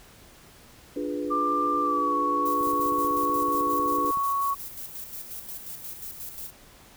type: chord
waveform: sine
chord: D diminished seventh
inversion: none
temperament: equal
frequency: 293.7 / 349.2 / 415.3 / 493.9 Hz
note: D4 / F4 / Ab4 / Cb5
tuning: 0 / 0 / 0 / 0 cents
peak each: -30 / -35 / -35 / -34 dBFS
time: 0.96-4.11 s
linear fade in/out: 5 ms
type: tone with pitch glide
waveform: sine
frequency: 1186 to 1113 Hz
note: D6 to C#6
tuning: +17 to +7 cents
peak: -23 dBFS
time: 1.3-4.55 s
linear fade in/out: 20 ms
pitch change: -110 cents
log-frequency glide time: 1.8-2.16 s
type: noise with tremolo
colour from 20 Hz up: violet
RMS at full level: -37 dBFS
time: 2.45-6.51 s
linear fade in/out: 10 ms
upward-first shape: square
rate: 5.6 Hz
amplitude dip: 50%
type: click train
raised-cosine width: 3 ms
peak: -31 dBFS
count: 26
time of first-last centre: 2.61-4.172 s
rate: 16 Hz
effects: pink hiss -52 dBFS RMS until 6.96 s